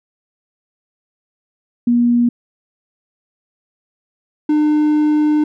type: tone pair in turn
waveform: sine / triangle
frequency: 239.5 / 301.8 Hz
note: A#3 / D4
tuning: +47 / +47 cents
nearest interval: major third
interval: 400 cents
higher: second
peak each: -10 / -9 dBFS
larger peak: second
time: 1.87-2.29 / 4.49-5.44 s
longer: second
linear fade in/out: 5 ms
effects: none